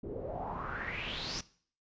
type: noise with low-pass filter sweep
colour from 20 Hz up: pink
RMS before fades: -39 dBFS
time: 0.03-1.41 s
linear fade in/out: 5 ms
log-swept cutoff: 350 to 5800 Hz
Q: 6.2
effects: noise-tail reverb RT60 0.5 s tail -19 dB re dry + resampled to 16000 Hz